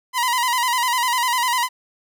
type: tone with vibrato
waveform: sawtooth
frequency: 983 Hz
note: B5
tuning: 8 cents flat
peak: -14 dBFS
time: 0.13-1.69 s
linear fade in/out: 50 ms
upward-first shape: square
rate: 10 Hz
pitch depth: 60 cents each way
effects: none